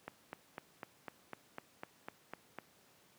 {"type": "click train", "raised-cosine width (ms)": 0.5, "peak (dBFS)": -27, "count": 11, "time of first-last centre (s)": [0.08, 2.586], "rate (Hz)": 3.99, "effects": ["pink hiss -66 dBFS RMS until 3.18 s", "high-pass 150 Hz 12 dB/octave"]}